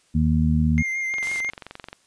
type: harmonic tone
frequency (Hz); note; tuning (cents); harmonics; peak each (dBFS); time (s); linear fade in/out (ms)
77.78; D#2; 0; 1 / 2 / 3; -21 / -21 / -21; 0.14-0.83; 20
type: tone with vibrato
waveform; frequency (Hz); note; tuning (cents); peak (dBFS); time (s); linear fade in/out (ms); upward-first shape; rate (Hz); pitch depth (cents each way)
triangle; 2107; C7; +12; -22; 0.78-1.5; 0; triangle; 6; 27
type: click train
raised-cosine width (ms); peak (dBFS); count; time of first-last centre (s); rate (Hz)
0.3; -20; 19; 1.14-1.929; 22.8
type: noise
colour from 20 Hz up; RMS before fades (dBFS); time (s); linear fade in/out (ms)
white; -37; 1.23-1.4; 0
effects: white hiss -61 dBFS RMS until 2.06 s + resampled to 22050 Hz